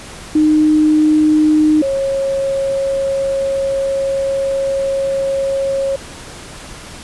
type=tone pair in turn; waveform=sine; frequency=307 / 545.6 Hz; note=D#4 / C#5; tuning=-23 / -28 cents; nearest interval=minor seventh; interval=995 cents; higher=second; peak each=-8 / -14 dBFS; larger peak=first; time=0.35-1.82 / 1.82-5.96 s; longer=second; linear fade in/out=5 ms; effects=pink hiss -33 dBFS RMS until 7.03 s + resampled to 24000 Hz